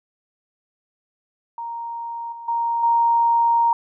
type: tone with level steps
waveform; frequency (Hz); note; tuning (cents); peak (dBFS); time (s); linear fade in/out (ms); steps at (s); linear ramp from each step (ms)
sine; 932.3; A#5; 0; -27 / -33 / -19 / -14; 1.58-3.73; 2; 2.32 / 2.48 / 2.83; 5
effects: none

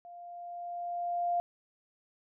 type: tone with level ramp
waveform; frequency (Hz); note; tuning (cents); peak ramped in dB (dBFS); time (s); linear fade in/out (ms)
sine; 698.5; F5; 0; -46 to -26; 0.05-1.4; 0
effects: none

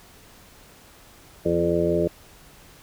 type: harmonic tone with a mistuned harmonic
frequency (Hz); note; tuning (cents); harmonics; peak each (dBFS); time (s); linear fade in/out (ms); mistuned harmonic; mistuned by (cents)
85.4; F2; -38; 1 / 2 / 3 / 4 / 5 / 6 / 7; -33 / -27 / -35 / -24 / -25 / -30 / -25; 1.45-2.08; 10; 3; -21
effects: pink hiss -50 dBFS RMS until 2.82 s

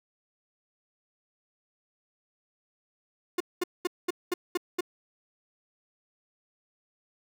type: tone bursts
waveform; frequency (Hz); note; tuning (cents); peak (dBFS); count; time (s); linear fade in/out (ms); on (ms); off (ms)
45% pulse; 356.9; F4; +38; -25; 7; 3.38-4.808; 5; 24; 210
effects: none

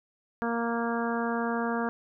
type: harmonic tone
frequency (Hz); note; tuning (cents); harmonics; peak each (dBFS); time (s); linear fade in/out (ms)
233.1; A#3; 0; 1 / 2 / 3 / 4 / 5 / 6 / 7; -30 / -33 / -35 / -36 / -37 / -38 / -38; 0.42-1.89; 0
effects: none

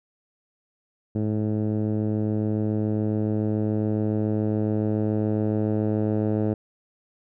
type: tone with low-pass filter sweep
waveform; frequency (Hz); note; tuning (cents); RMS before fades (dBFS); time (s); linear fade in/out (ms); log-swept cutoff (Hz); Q
10% pulse; 107.1; A2; -46; -24; 1.15-6.54; 5; 310 to 490; 0.75
effects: none

